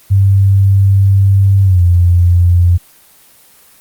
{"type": "tone with pitch glide", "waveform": "sine", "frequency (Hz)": [98, 87.81], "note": ["G2", "F2"], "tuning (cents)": [0, 10], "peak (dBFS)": -5, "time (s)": [0.1, 2.78], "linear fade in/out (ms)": 20, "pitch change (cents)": -190, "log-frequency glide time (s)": [1.63, 1.82], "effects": ["white hiss -44 dBFS RMS until 3.8 s", "Opus 24 kbps"]}